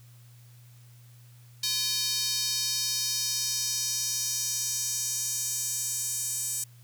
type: tone with high-pass filter sweep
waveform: square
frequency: 342.4 Hz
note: F4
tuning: 34 cents flat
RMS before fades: -30 dBFS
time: 1.63-6.64 s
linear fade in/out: 5 ms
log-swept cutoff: 4300 to 7700 Hz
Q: 2.6
effects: added 120 Hz sine -50 dBFS peak until 6.83 s + white hiss -61 dBFS RMS until 6.83 s